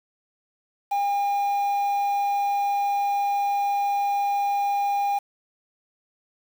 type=tone with quantisation; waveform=triangle; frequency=806 Hz; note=G5; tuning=48 cents sharp; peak=-19 dBFS; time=0.91-5.19 s; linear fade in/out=10 ms; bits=7; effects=none